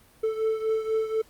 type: beating tone pair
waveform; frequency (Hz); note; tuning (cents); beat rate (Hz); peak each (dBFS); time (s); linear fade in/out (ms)
triangle; 440 / 444.1; A4 / A4; 0 / +16; 4.1; -23 / -28; 0.23-1.22; 10
effects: pink hiss -57 dBFS RMS until 1.29 s + Opus 32 kbps